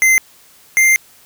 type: tone pair in turn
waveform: square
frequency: 2072 / 2096 Hz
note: C7 / C7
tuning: -17 / +2 cents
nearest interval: unison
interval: 19 cents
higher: second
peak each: -9 dBFS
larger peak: neither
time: 0.02-0.18 / 0.77-0.96 s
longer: second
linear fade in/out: 0 ms
effects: white hiss -47 dBFS RMS until 1.25 s